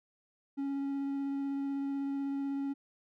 triangle tone with vibrato, 277.2 Hz, C#4, in tune, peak -30 dBFS, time 0.57-2.74 s, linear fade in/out 20 ms, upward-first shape sine, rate 16 Hz, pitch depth 9 cents each way, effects none

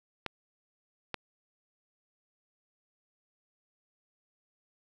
clicks, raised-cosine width 0.3 ms, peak -17 dBFS, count 2, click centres 0.263 / 1.143 s, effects 9-bit

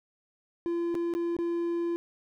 triangle tone with dropouts, 341.4 Hz, F4, 39 cents flat, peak -25 dBFS, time 0.66-1.96 s, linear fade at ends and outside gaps 0 ms, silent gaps 0.944-0.952 / 1.138-1.15 / 1.366-1.388 s, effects none

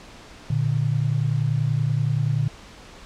sine tone pair together, 117.23 / 147.7 Hz, A#2 / D3, +10 / +10 cents, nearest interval major third, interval 400 cents, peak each -22 dBFS, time 0.5-2.48 s, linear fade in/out 5 ms, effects pink hiss -44 dBFS RMS until 3.05 s + low-pass 6000 Hz 12 dB/octave

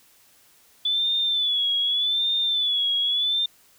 sine tone with vibrato, 3464 Hz, A7, 28 cents flat, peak -20 dBFS, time 0.85-3.46 s, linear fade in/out 5 ms, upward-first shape sine, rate 0.84 Hz, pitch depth 80 cents each way, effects white hiss -57 dBFS RMS until 3.78 s

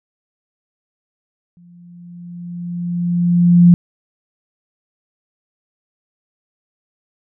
sine tone with exponential growth, 174.2 Hz, F3, 4 cents flat, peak -3 dBFS, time 1.57-3.74 s, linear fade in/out 0 ms, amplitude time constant 470 ms, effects none

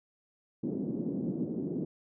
pink band-pass noise, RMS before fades -34 dBFS, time 0.63-1.85 s, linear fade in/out 5 ms, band 190 to 340 Hz, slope 24 dB/octave, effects none

